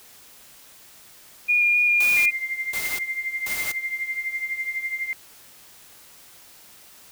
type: tone with vibrato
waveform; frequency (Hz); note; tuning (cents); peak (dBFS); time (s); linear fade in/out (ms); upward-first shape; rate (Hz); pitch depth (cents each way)
sine; 2428; D#7; -43; -16; 1.48-2.31; 20; square; 3.8; 9
type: noise bursts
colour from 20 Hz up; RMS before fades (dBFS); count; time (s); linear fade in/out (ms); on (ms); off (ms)
white; -31; 3; 2-3.72; 5; 260; 470
type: tone with tremolo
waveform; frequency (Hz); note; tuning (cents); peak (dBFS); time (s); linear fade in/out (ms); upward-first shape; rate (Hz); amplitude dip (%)
sine; 2098; C7; +4; -22; 2.17-5.13; 0; triangle; 12; 80
effects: white hiss -49 dBFS RMS until 7.11 s